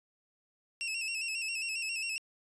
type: tone with vibrato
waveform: sawtooth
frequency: 2666 Hz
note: E7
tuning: 19 cents sharp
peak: -30 dBFS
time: 0.81-2.18 s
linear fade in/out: 0 ms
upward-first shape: square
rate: 7.4 Hz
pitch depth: 48 cents each way
effects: resampled to 22050 Hz